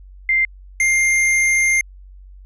sine / square tone pair in turn, 2093 / 2109 Hz, C7 / C7, 0 / +13 cents, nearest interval unison, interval 13 cents, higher second, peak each -13 / -14 dBFS, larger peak first, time 0.29-0.45 / 0.8-1.81 s, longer second, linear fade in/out 2 ms, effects added 47 Hz sine -38 dBFS peak until 2.45 s + resampled to 24000 Hz

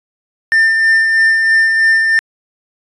triangle tone with tremolo, 1796 Hz, A6, 35 cents sharp, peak -5 dBFS, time 0.52-2.19 s, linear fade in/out 0 ms, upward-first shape sine, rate 3.1 Hz, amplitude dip 35%, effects resampled to 22050 Hz

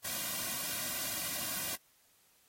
white noise with comb filter, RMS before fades -37 dBFS, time 0.04-1.76 s, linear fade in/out 10 ms, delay 2.3 ms, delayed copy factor -0.9, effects white hiss -68 dBFS RMS until 2.48 s + AAC 48 kbps

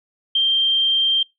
sine tone, 3165 Hz, G7, 16 cents sharp, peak -14 dBFS, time 0.35-1.23 s, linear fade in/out 5 ms, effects noise-tail reverb RT60 0.2 s tail -24 dB re dry

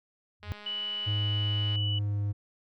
sine tone with exponential growth, 90 Hz, F#2, 47 cents flat, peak -25 dBFS, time 0.4-0.52 s, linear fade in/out 0 ms, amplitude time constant 25 ms
click train, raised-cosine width 0.3 ms, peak -31 dBFS, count 277, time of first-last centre 0.43-1.757 s, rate 208 Hz
sine tone, 2960 Hz, F#7, in tune, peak -31 dBFS, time 0.66-1.99 s, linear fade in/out 5 ms
triangle tone with pitch glide, 104.3 to 102.09 Hz, G#2 to G#2, +8 to -29 cents, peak -25 dBFS, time 1.06-2.33 s, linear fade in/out 20 ms, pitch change -37 cents, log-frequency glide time 1.72-2.2 s
effects none

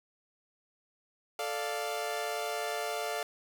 sawtooth chord, D minor, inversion second, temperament equal, 440 / 587.3 / 698.5 Hz, A4 / D5 / F5, 0 / 0 / 0 cents, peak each -34 / -34 / -32 dBFS, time 1.39-3.23 s, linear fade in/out 2 ms, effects none

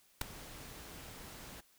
pink noise with ADSR envelope, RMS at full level -29 dBFS, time 0.21-1.61 s, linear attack 5 ms, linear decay 4 ms, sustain -21 dB, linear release 12 ms, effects white hiss -68 dBFS RMS until 1.78 s

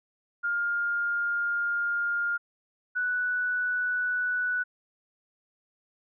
sine tone pair in turn, 1410 / 1481.1 Hz, F6 / F#6, +16 / +1 cents, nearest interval minor second, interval 85 cents, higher second, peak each -25 dBFS, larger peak neither, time 0.43-2.38 / 2.95-4.64 s, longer first, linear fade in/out 20 ms, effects none

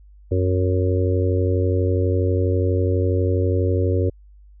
harmonic tone, 92.2 Hz, F#2, 6 cents flat, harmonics 1 / 3 / 4 / 5 / 6, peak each -18 / -27 / -25 / -25 / -29 dBFS, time 0.31-4.1 s, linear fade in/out 10 ms, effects added 50 Hz sine -44 dBFS peak until 4.6 s

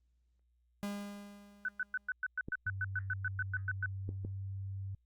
45% pulse tone with exponential decay, 203 Hz, G#3, 39 cents flat, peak -35 dBFS, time 0.83-2.12 s, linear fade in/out 0 ms, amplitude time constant 280 ms
sine tone bursts, 1506 Hz, F#6, 30 cents sharp, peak -32 dBFS, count 16, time 1.65-3.86 s, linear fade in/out 2 ms, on 35 ms, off 110 ms
clicks, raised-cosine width 3 ms, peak -29 dBFS, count 3, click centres 2.485 / 4.091 / 4.249 s
sine tone with pitch glide, 96.6 to 97.16 Hz, G2 to G2, -25 to -15 cents, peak -38 dBFS, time 2.66-4.95 s, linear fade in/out 5 ms, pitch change +10 cents, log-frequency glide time 4.08-4.39 s
effects added 60 Hz sine -70 dBFS peak until 5.05 s + Opus 32 kbps

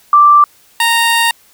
sine / 15% pulse tone pair in turn, 1174.7 / 926.8 Hz, D6 / A#5, 0 / -10 cents, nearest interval major third, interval 410 cents, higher first, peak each -3 dBFS, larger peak neither, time 0.13-0.44 / 0.8-1.31 s, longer second, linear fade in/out 2 ms, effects white hiss -48 dBFS RMS until 1.53 s

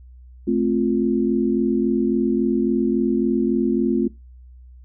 sine chord, F major, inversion first, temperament just, 218.3 / 261.9 / 349.2 Hz, A3 / C4 / F4, -13 / +2 / 0 cents, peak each -21 dBFS, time 0.47-4.08 s, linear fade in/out 10 ms, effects noise-tail reverb RT60 0.2 s tail -20 dB re dry + added 62 Hz sine -41 dBFS peak until 4.84 s

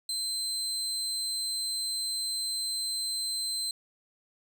30% pulse tone, 4100 Hz, C8, 36 cents flat, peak -27 dBFS, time 0.09-3.71 s, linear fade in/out 2 ms, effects none

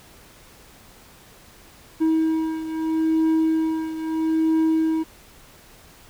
triangle beating tone pair, 319.6 / 320.37 Hz, D#4 / E4, +47 / -49 cents, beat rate 0.77 Hz, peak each -18 / -23 dBFS, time 2-5.04 s, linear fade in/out 20 ms, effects pink hiss -49 dBFS RMS until 6.09 s

